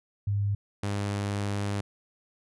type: tone pair in turn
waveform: sine / sawtooth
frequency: 101.3 / 101.3 Hz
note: G#2 / G#2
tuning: -43 / -43 cents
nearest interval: unison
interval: 0 cents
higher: neither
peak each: -24 dBFS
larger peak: neither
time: 0.27-0.55 / 0.83-1.81 s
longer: second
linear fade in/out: 5 ms
effects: resampled to 24000 Hz